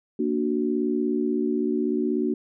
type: chord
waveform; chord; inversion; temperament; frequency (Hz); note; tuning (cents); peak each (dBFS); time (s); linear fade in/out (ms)
sine; Bb augmented; none; equal; 233.1 / 293.7 / 370; Bb3 / D4 / F#4; 0 / 0 / 0; -26 / -26 / -26; 0.19-2.34; 5
effects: none